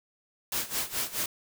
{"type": "noise with tremolo", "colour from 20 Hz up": "white", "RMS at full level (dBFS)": -29, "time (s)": [0.52, 1.26], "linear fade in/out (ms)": 2, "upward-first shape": "sine", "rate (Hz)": 4.7, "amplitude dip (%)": 85, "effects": []}